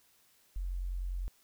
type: tone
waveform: sine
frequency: 45 Hz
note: F#1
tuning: 47 cents flat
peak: -33 dBFS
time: 0.56-1.28 s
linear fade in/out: 0 ms
effects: white hiss -67 dBFS RMS until 1.43 s